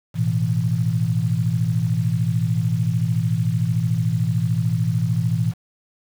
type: chord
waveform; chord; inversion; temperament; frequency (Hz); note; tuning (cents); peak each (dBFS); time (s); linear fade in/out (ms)
sine; A suspended second; none; equal; 110 / 123.47 / 164.81; A2 / B2 / E3; 0 / 0 / 0; -22; 0.14-5.54; 50
effects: 7-bit